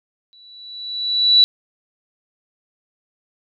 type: tone with exponential growth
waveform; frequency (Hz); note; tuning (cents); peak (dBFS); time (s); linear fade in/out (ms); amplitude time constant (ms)
sine; 3943; B7; -4; -6; 0.33-1.44; 0; 240
effects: none